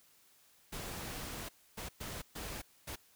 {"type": "noise bursts at uneven times", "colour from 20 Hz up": "pink", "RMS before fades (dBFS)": -43, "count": 5, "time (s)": [[0.72, 1.49], [1.77, 1.89], [2, 2.22], [2.35, 2.62], [2.87, 2.96]], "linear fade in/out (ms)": 10, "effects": ["white hiss -66 dBFS RMS until 3.15 s"]}